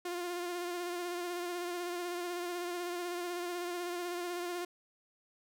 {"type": "tone with vibrato", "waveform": "sawtooth", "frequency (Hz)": 351.7, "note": "F4", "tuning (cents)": 12, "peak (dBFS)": -32, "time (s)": [0.05, 4.65], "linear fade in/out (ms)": 5, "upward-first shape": "sine", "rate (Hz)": 16, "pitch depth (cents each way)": 30, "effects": []}